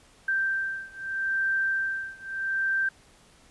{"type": "beating tone pair", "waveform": "sine", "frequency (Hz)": [1568, 1568.79], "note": ["G6", "G6"], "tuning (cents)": [0, 1], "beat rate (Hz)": 0.79, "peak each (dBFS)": [-28, -29], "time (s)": [0.28, 2.89], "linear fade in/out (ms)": 5, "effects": ["pink hiss -57 dBFS RMS until 3.5 s", "resampled to 24000 Hz"]}